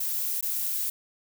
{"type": "noise with dropouts", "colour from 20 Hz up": "violet", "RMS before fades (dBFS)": -29, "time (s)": [0, 0.9], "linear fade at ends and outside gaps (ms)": 5, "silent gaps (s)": [0.41, 0.426], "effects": []}